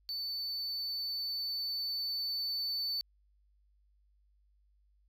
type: tone with level ramp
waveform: triangle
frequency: 4510 Hz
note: C#8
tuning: 29 cents sharp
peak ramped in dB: -34 to -31 dBFS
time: 0.09-3.01 s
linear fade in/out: 0 ms
effects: added 50 Hz sine -66 dBFS peak until 5.08 s